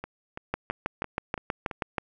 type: two click trains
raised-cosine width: 0.5 ms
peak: -20 / -12 dBFS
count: 6 / 10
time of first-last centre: 0.04-1.712 / 0.54-1.982 s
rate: 2.99 / 6.24 Hz
effects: none